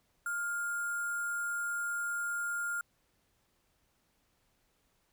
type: tone with sample-and-hold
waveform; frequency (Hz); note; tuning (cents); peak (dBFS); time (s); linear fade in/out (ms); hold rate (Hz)
sine; 1405; F6; +10; -32; 0.26-2.81; 2; 8820
effects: pink hiss -74 dBFS RMS until 5.12 s